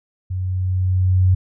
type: tone with level ramp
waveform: sine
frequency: 92.5 Hz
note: F#2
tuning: in tune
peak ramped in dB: -21 to -10 dBFS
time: 0.3-1.35 s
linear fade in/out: 10 ms
effects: none